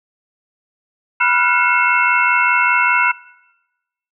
sine tone cluster, 979 / 1386 / 1471 / 2168 / 2676 Hz, B5 / F6 / F#6 / C#7 / E7, -15 / -14 / -11 / -39 / +25 cents, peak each -18 dBFS, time 1.2-3.12 s, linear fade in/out 10 ms, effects noise-tail reverb RT60 1.0 s tail -21 dB re dry

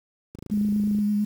click train, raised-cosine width 3 ms, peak -25 dBFS, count 18, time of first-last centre 0.35-0.987 s, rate 26.7 Hz
sine tone with vibrato, 207.7 Hz, G#3, in tune, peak -20 dBFS, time 0.51-1.25 s, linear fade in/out 10 ms, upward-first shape sine, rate 8.8 Hz, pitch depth 20 cents each way
effects high-pass 60 Hz 12 dB/octave + 8-bit

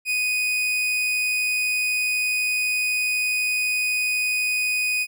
40% pulse tone, 2489 Hz, D#7, in tune, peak -20 dBFS, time 0.05-5.07 s, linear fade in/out 50 ms, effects none

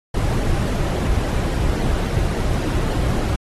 brown noise with flanger, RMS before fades -20 dBFS, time 0.14-3.36 s, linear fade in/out 5 ms, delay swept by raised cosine 0.78 to 4.48 ms, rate 3.6 Hz, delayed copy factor -0.5, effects AAC 32 kbps

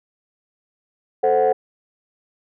sine chord, F# diminished, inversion first, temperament equal, 440 / 523.3 / 740 Hz, A4 / C5 / F#5, 0 / 0 / 0 cents, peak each -17 dBFS, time 1.23-1.53 s, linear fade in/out 10 ms, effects tanh soft clip ceiling -9 dBFS

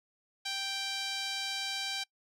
sawtooth tone with band-pass filter, 784 Hz, G5, in tune, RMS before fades -36 dBFS, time 0.45-2.04 s, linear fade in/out 10 ms, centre 4100 Hz, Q 1.7, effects noise-tail reverb RT60 0.1 s tail -24 dB re dry

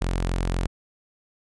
sawtooth tone, 44.08 Hz, F1, 17 cents sharp, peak -19 dBFS, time 0.01-0.67 s, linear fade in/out 10 ms, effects resampled to 24000 Hz

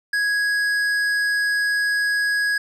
triangle tone with tanh clipping, 1661.2 Hz, G#6, in tune, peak -20 dBFS, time 0.13-2.58 s, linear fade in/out 5 ms, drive 15 dB, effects none

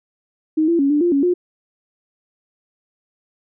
sine tone with pitch steps, 313 / 338 / 278.2 / 294.8 / 348.4 / 279 / 356.3 Hz, D#4 / E4 / C#4 / D4 / F4 / C#4 / F4, +10 / +43 / +6 / +7 / -4 / +11 / +35 cents, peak -13 dBFS, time 0.57-1.34 s, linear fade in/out 10 ms, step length 110 ms, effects none

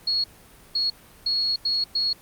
sine tone bursts at uneven times, 4328 Hz, C#8, 42 cents flat, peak -20 dBFS, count 5, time 0.07-0.24 / 0.75-0.9 / 1.26-1.56 / 1.65-1.84 / 1.95-2.13 s, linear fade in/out 5 ms, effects pink hiss -50 dBFS RMS until 2.21 s + Opus 32 kbps

